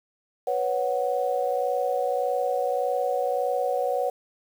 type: chord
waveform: sine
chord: B suspended second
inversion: none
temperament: just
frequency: 493.9 / 555.6 / 740.8 Hz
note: B4 / C#5 / F#5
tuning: 0 / +4 / +2 cents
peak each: -27 dBFS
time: 0.47-4.1 s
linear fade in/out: 5 ms
effects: 8-bit